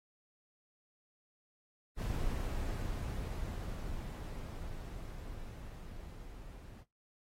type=noise with level ramp; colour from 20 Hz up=brown; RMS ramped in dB=-35 to -50 dBFS; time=1.96-6.85 s; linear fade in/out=50 ms; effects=noise-tail reverb RT60 0.2 s tail -19 dB re dry + AAC 48 kbps